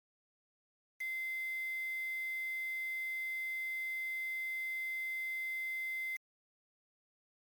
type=tone with quantisation; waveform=sine; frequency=2070 Hz; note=C7; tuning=19 cents flat; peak=-36 dBFS; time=1-6.17 s; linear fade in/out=10 ms; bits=8; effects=MP3 96 kbps